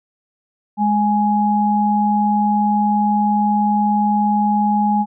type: tone pair together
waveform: sine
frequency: 208.5 / 834 Hz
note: G#3 / G#5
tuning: +7 / +7 cents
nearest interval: 2 octaves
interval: 2400 cents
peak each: -16 dBFS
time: 0.77-5.06 s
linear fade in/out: 50 ms
effects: none